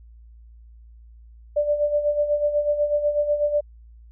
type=tone with tremolo; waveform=sine; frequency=589 Hz; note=D5; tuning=5 cents sharp; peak=-16 dBFS; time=1.56-3.61 s; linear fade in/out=10 ms; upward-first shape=sine; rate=8.1 Hz; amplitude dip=65%; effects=added 57 Hz sine -44 dBFS peak until 4.11 s